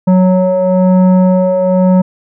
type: tone with frequency modulation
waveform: sine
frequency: 185 Hz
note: F#3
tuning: in tune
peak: -5 dBFS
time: 0.07-2.02 s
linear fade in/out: 10 ms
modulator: 369 Hz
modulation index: 1.2
effects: tanh soft clip ceiling -1 dBFS